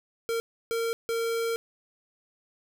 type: tone bursts at uneven times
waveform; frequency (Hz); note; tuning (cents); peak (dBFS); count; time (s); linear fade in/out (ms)
square; 459.4; A#4; -25; -27; 3; 0.29-0.4 / 0.71-0.93 / 1.09-1.56; 0
effects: none